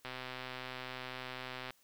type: click train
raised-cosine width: 0.3 ms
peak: -26 dBFS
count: 213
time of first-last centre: 0.05-1.706 s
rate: 128 Hz
effects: white hiss -69 dBFS RMS until 1.83 s